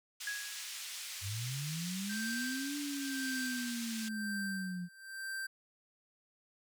white band-pass noise, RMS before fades -44 dBFS, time 0.2-4.09 s, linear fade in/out 10 ms, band 2000 to 7500 Hz, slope 12 dB/octave
sine tone with exponential decay, 1661.2 Hz, G#6, in tune, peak -34 dBFS, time 0.27-0.83 s, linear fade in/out 2 ms, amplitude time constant 120 ms
sine linear two-way sweep, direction up then down, 92 to 291.1 to 173.5 Hz, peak -37 dBFS, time 1.21-4.89 s, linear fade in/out 50 ms, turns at 2.77 s
square tone with tremolo, 1567 Hz, G6, 1 cent flat, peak -38 dBFS, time 2.09-5.47 s, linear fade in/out 10 ms, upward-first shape sine, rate 0.98 Hz, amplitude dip 90%
effects none

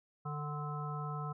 harmonic tone with a mistuned harmonic, 148.4 Hz, D3, 18 cents sharp, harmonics 1 / 3 / 5 / 7 / 9, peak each -38 / -49 / -47 / -46 / -44 dBFS, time 0.25-1.33 s, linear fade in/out 10 ms, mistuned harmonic 9, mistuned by -44 cents, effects none

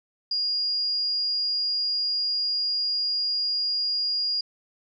sine tone, 4846 Hz, D#8, 47 cents flat, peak -23 dBFS, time 0.31-4.41 s, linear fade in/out 5 ms, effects none

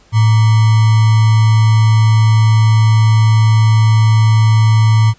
sine tone with sample-and-hold, 110 Hz, A2, in tune, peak -6 dBFS, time 0.12-5.14 s, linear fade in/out 50 ms, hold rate 1050 Hz, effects pink hiss -49 dBFS RMS until 5.18 s + resampled to 16000 Hz

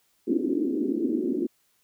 white band-pass noise, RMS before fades -26 dBFS, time 0.27-1.47 s, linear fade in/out 10 ms, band 240 to 360 Hz, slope 48 dB/octave, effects white hiss -68 dBFS RMS until 1.83 s

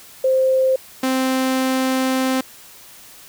sine / sawtooth tone pair in turn, 523.3 / 261.1 Hz, C5 / C4, 0 / -3 cents, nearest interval octave, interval 1203 cents, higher first, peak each -13 dBFS, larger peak neither, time 0.24-0.76 / 1.03-2.41 s, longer second, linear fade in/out 5 ms, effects white hiss -43 dBFS RMS until 3.28 s

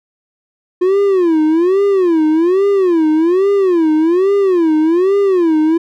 triangle tone with vibrato, 352.6 Hz, F4, 17 cents sharp, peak -7 dBFS, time 0.81-5.78 s, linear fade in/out 10 ms, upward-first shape sine, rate 1.2 Hz, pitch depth 230 cents each way, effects none

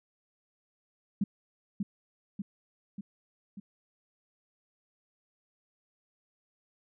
sine tone with echo, 200 Hz, G3, 35 cents sharp, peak -24 dBFS, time 1.21-1.24 s, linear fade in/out 5 ms, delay 590 ms, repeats 4, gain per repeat -4 dB, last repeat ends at 3.6 s, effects none

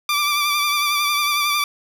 15% pulse tone with vibrato, 1174.7 Hz, D6, in tune, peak -11 dBFS, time 0.09-1.64 s, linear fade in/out 2 ms, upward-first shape sine, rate 11 Hz, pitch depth 35 cents each way, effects none

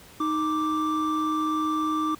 triangle tone pair together, 311.1 / 1174.6 Hz, D#4 / D6, 0 / 0 cents, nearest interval octave + major seventh, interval 2300 cents, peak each -24 dBFS, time 0.2-2.15 s, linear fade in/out 5 ms, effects pink hiss -49 dBFS RMS until 2.19 s + high-pass 60 Hz 12 dB/octave

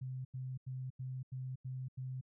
sine tone bursts, 129.4 Hz, C3, 19 cents flat, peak -39 dBFS, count 7, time 0.01-2.212 s, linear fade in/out 10 ms, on 240 ms, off 87 ms, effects none

